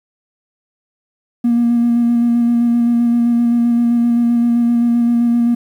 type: tone with vibrato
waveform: triangle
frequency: 236.7 Hz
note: A#3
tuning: 27 cents sharp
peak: -7 dBFS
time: 1.44-5.55 s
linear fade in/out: 10 ms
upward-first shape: square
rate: 7.7 Hz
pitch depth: 13 cents each way
effects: tanh soft clip ceiling -7 dBFS + 8-bit